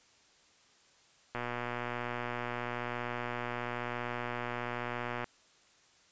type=click train; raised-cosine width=0.5 ms; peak=-21 dBFS; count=472; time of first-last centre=1.35-5.243 s; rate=121 Hz; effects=white hiss -64 dBFS RMS until 6.11 s + resampled to 16000 Hz